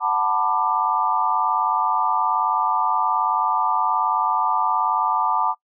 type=chord; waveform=sine; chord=B minor seventh; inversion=second; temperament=just; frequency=740.8 / 889 / 987.8 / 1185.3 Hz; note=F#5 / A5 / B5 / D6; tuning=+2 / +18 / 0 / +16 cents; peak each=-26 / -22 / -24 / -22 dBFS; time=0-5.55 s; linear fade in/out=50 ms; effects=noise-tail reverb RT60 0.1 s tail -23 dB re dry